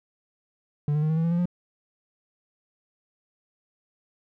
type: tone with pitch steps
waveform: triangle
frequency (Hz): 146.83 / 150.78 / 154.84 / 159.01 / 163.29 / 167.69 / 172.21 / 176.84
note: D3 / D3 / D#3 / D#3 / E3 / E3 / F3 / F3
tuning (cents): 0 / +46 / -8 / +38 / -16 / +30 / -24 / +22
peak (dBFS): -19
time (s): 0.88-1.456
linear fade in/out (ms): 2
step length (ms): 72
effects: none